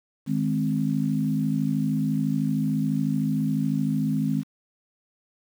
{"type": "chord", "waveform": "sine", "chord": "Ab major", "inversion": "second", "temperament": "equal with one note detuned", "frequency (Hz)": [155.56, 209.3, 261.6], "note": ["Eb3", "Ab3", "C4"], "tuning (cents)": [0, 14, 0], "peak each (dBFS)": -26, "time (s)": [0.26, 4.44], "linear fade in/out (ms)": 50, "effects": ["8-bit"]}